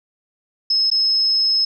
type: tone with dropouts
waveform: sine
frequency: 5180 Hz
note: E8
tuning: 31 cents flat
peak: -14 dBFS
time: 0.7-1.65 s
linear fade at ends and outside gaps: 5 ms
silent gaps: 0.902-0.914 s
effects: none